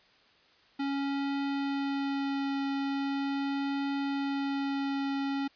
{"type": "tone with vibrato", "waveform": "square", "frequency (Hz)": 277.2, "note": "C#4", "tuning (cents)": 0, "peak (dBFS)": -30, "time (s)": [0.79, 5.48], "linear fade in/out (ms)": 10, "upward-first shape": "triangle", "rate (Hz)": 0.4, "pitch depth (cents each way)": 9, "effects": ["white hiss -62 dBFS RMS until 5.55 s", "resampled to 11025 Hz"]}